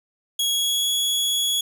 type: tone with pitch glide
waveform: sawtooth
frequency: 3322 to 3359 Hz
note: G#7 to G#7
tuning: 0 to +19 cents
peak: -17 dBFS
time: 0.39-1.61 s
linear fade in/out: 5 ms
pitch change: +19 cents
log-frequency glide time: 0.5-0.9 s
effects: none